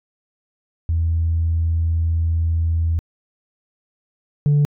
sine tone pair in turn, 82.41 / 145.87 Hz, E2 / D3, 0 / -11 cents, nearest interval minor seventh, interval 989 cents, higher second, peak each -15 / -10 dBFS, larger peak second, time 0.89-2.99 / 4.46-4.65 s, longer first, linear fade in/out 0 ms, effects tanh soft clip ceiling -11 dBFS

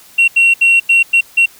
sine tone bursts at uneven times, 2734 Hz, F7, 37 cents flat, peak -4 dBFS, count 6, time 0.18-0.28 / 0.36-0.54 / 0.61-0.8 / 0.89-1.03 / 1.13-1.21 / 1.37-1.46 s, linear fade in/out 10 ms, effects tanh soft clip ceiling -4 dBFS + white hiss -42 dBFS RMS until 1.59 s

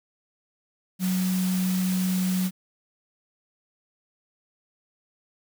sine tone in noise, 185 Hz, F#3, in tune, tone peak -22 dBFS, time 0.99-2.51 s, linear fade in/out 50 ms, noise white, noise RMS -35 dBFS, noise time 0.99-2.51 s, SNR +10 dB, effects none

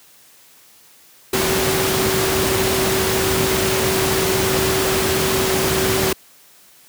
sine tone in noise, 381 Hz, G4, 49 cents flat, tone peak -20 dBFS, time 1.33-6.13 s, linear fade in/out 5 ms, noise pink, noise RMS -19 dBFS, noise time 1.33-6.13 s, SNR -4 dB, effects white hiss -49 dBFS RMS until 6.88 s + high-pass 80 Hz 12 dB/octave

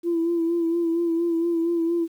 sine tone with vibrato, 336.4 Hz, E4, 35 cents sharp, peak -19 dBFS, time 0.03-2.08 s, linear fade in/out 50 ms, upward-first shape sine, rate 4.3 Hz, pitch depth 38 cents each way, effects tanh soft clip ceiling -15 dBFS + 9-bit

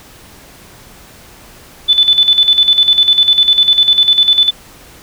sine tone with tremolo, 3500 Hz, A7, 10 cents flat, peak -4 dBFS, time 1.88-4.51 s, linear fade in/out 20 ms, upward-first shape square, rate 10 Hz, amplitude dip 65%, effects pink hiss -39 dBFS RMS until 5.02 s

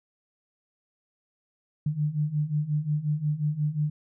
sine beating tone pair, 146.83 / 152.43 Hz, D3 / D#3, 0 / -35 cents, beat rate 5.6 Hz, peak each -29 / -26 dBFS, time 1.86-3.9 s, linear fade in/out 5 ms, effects none

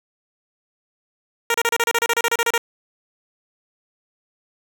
10% pulse tone bursts, 466.2 Hz, A#4, in tune, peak -8 dBFS, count 15, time 1.5-2.579 s, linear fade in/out 2 ms, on 43 ms, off 31 ms, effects none

